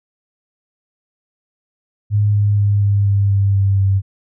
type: tone with pitch steps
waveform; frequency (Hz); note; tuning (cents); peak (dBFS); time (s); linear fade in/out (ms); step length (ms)
sine; 103.83 / 102.87 / 101.93 / 100.99 / 100.06 / 99.14 / 98.23 / 97.33; G#2 / G#2 / G#2 / G#2 / G2 / G2 / G2 / G2; 0 / -16 / -32 / -48 / +36 / +20 / +4 / -12; -11; 2.1-4.02; 50; 240
effects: none